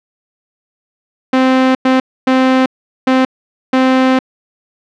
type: tone bursts at uneven times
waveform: sawtooth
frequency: 260 Hz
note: C4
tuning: 11 cents flat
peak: -4 dBFS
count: 5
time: 1.33-1.75 / 1.85-2 / 2.27-2.66 / 3.07-3.25 / 3.73-4.19 s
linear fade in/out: 5 ms
effects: low-pass 3000 Hz 12 dB/octave